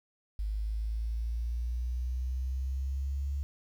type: linear sweep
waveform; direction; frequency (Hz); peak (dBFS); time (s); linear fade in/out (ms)
sine; up; 51.4 to 70.6; -30; 0.39-3.43; 0
effects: 10-bit